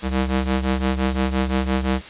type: ring-modulated tone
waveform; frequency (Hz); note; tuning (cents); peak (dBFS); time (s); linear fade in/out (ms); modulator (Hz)
sawtooth; 130.81; C3; 0; -12; 0.02-2.02; 50; 62.5
effects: white hiss -38 dBFS RMS until 2.09 s + resampled to 8000 Hz